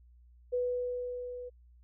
sine tone with level ramp, 493.9 Hz, B4, in tune, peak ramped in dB -27 to -40 dBFS, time 0.52-1.5 s, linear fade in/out 20 ms, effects added 60 Hz sine -56 dBFS peak until 1.83 s

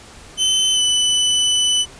sawtooth tone with pitch glide, 3053 to 2992 Hz, G7 to F#7, -46 to +19 cents, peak -11 dBFS, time 0.37-1.86 s, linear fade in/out 50 ms, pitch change -35 cents, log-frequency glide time 0.73-0.81 s, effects pink hiss -41 dBFS RMS until 1.99 s + resampled to 22050 Hz

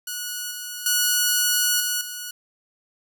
5% pulse tone with level steps, 1463 Hz, F#6, 20 cents flat, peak -17 / -20 / -7 / -11 / -20 dBFS, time 0.07-2.31 s, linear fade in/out 5 ms, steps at 0.51 / 0.86 / 1.8 / 2.01 s, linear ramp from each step 2 ms, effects none

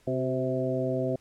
harmonic tone with a mistuned harmonic, 130 Hz, C3, 11 cents flat, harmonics 1 / 2 / 3 / 4 / 5, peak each -32 / -32 / -32 / -32 / -32 dBFS, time 0.07-1.16 s, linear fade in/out 5 ms, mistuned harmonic 3, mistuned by -44 cents, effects pink hiss -63 dBFS RMS until 1.2 s + low-pass 11000 Hz 12 dB/octave

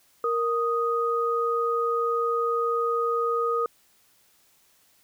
sine tone pair together, 466.2 / 1244.6 Hz, A#4 / D#6, 0 / 0 cents, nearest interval octave + perfect fourth, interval 1700 cents, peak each -25 dBFS, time 0.24-3.66 s, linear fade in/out 2 ms, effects white hiss -62 dBFS RMS until 5.03 s

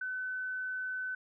sine tone, 1512 Hz, F#6, 37 cents sharp, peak -34 dBFS, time 0.01-1.15 s, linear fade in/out 5 ms, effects none

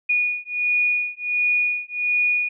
sine beating tone pair, 2454 / 2455.4 Hz, D#7 / D#7, -25 / -24 cents, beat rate 1.4 Hz, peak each -22 dBFS, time 0.09-2.49 s, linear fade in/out 10 ms, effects none

